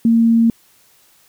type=tone; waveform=sine; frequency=229.4 Hz; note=A#3; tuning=28 cents flat; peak=-9 dBFS; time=0.05-0.5 s; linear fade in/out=2 ms; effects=white hiss -53 dBFS RMS until 1.28 s